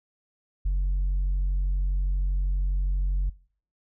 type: tone with tanh clipping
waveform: sine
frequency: 46.25 Hz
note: F#1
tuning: in tune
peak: -22 dBFS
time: 0.65-3.3 s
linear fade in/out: 10 ms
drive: 1 dB
effects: noise-tail reverb RT60 0.5 s tail -22 dB re dry